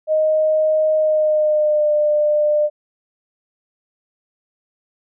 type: tone with pitch glide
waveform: sine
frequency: 622.3 to 599 Hz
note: D#5 to D5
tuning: 0 to +34 cents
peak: -13 dBFS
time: 0.07-2.7 s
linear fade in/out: 50 ms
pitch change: -66 cents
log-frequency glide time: 0.96-1.91 s
effects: none